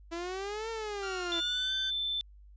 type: exponential two-way sweep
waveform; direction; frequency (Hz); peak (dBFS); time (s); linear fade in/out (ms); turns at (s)
sawtooth; up then down; 330.9 to 457.4 to 330.9; -31; 0.11-1.41; 20; 0.7
type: tone with pitch glide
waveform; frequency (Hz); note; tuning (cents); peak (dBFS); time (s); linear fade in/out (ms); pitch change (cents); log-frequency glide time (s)
sawtooth; 1400 to 1544.5; F6 to G6; +4 to -26; -34; 1.02-1.91; 20; +170; 1.32-1.73
type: tone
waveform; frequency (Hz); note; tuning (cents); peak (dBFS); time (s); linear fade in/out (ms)
sine; 3534; A7; +7; -30; 1.32-2.21; 0
effects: added 50 Hz sine -51 dBFS peak until 2.56 s + resampled to 16000 Hz